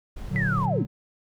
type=noise; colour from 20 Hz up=brown; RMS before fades=-36 dBFS; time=0.16-0.66 s; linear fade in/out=10 ms
type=chord; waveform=triangle; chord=Bb augmented; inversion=none; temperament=equal; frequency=116.54 / 146.83 / 185 Hz; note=Bb2 / D3 / F#3; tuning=0 / 0 / 0 cents; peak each=-26 dBFS; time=0.29-0.87 s; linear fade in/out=50 ms
type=linear sweep; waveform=sine; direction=down; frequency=2028 to 160 Hz; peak=-25 dBFS; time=0.36-0.85 s; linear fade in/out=0 ms
effects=none